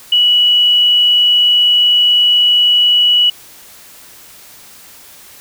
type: tone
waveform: sine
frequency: 2937 Hz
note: F#7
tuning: 13 cents flat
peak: -7 dBFS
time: 0.12-3.3 s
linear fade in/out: 5 ms
effects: white hiss -39 dBFS RMS until 5.4 s